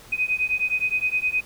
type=beating tone pair; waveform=sine; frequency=2500 / 2509.6 Hz; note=D#7 / D#7; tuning=+8 / +14 cents; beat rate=9.6 Hz; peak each=-24 dBFS; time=0.12-1.41 s; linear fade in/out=10 ms; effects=pink hiss -47 dBFS RMS until 1.45 s